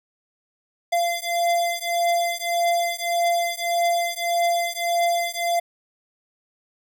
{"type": "beating tone pair", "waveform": "square", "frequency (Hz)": [688, 689.7], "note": ["F5", "F5"], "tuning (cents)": [-26, -22], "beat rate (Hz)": 1.7, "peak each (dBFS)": -24, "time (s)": [0.92, 5.6], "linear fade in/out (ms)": 10, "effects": []}